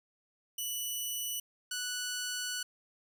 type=tone pair in turn; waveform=10% pulse; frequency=2960 / 1480 Hz; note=F#7 / F#6; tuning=0 / 0 cents; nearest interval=octave; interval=1200 cents; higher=first; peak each=-26 dBFS; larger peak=neither; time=0.58-1.4 / 1.71-2.63 s; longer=second; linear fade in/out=5 ms; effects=none